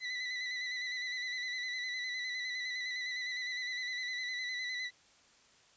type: tone with vibrato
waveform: 30% pulse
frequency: 1994 Hz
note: B6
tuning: 16 cents sharp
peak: -33 dBFS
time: 0-4.91 s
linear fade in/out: 50 ms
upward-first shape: square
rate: 9.8 Hz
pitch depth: 29 cents each way
effects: white hiss -64 dBFS RMS until 5.76 s + resampled to 16000 Hz